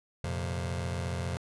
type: chord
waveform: sawtooth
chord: F suspended fourth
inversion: none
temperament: just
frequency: 87.31 / 116.41 / 130.96 Hz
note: F2 / Bb2 / C3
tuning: 0 / -2 / +2 cents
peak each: -29 / -35 / -33 dBFS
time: 0.24-1.37 s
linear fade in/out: 0 ms
effects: resampled to 24000 Hz